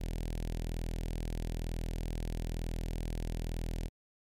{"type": "tone with notch filter", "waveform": "sawtooth", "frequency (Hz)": 41.08, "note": "E1", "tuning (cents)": -5, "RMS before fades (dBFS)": -36, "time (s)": [0, 3.89], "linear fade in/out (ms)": 20, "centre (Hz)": 1200, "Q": 0.84, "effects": ["MP3 96 kbps"]}